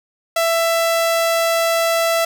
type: tone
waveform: sawtooth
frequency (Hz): 665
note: E5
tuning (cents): +15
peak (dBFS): -11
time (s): 0.36-2.25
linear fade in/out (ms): 5
effects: none